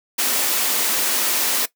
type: high-pass noise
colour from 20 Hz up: white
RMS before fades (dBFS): -20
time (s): 0.18-1.66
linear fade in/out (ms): 10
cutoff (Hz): 210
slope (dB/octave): 48
effects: noise-tail reverb RT60 0.1 s tail -18 dB re dry